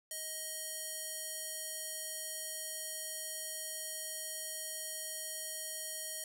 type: tone with band-pass filter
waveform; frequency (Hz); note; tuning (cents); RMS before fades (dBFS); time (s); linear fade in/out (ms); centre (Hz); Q
square; 629; D#5; +19; -42; 0.11-6.24; 2; 10000; 1.5
effects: 11-bit